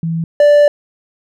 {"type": "tone pair in turn", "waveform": ["sine", "triangle"], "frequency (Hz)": [164.6, 585.6], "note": ["E3", "D5"], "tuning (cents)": [-2, -5], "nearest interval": "octave + minor seventh", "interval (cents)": 2197, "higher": "second", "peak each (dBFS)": [-15, -3], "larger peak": "second", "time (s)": [[0.03, 0.24], [0.4, 0.68]], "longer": "second", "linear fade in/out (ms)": 2, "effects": []}